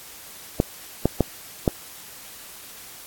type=clicks; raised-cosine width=2 ms; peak=-3 dBFS; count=4; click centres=0.601 / 1.056 / 1.207 / 1.678 s; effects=white hiss -42 dBFS RMS until 3.06 s + AAC 64 kbps